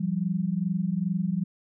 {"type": "tone pair together", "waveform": "sine", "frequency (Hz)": [170.7, 193.13], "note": ["F3", "G3"], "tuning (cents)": [-39, -26], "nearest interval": "major second", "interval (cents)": 213, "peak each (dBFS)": -27, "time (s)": [0, 1.44], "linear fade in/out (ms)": 10, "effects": []}